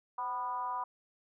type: tone with frequency modulation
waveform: sine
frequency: 987.8 Hz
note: B5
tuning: in tune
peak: -33 dBFS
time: 0.18-0.84 s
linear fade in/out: 5 ms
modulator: 234 Hz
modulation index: 0.79
effects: none